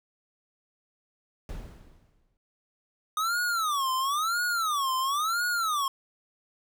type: noise with exponential decay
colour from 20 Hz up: brown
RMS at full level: -35 dBFS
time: 1.49-2.37 s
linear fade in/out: 1 ms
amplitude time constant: 190 ms
type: tone with vibrato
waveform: square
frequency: 1226 Hz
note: D#6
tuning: 26 cents flat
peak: -26 dBFS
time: 3.17-5.88 s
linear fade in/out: 2 ms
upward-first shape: sine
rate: 0.98 Hz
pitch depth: 290 cents each way
effects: none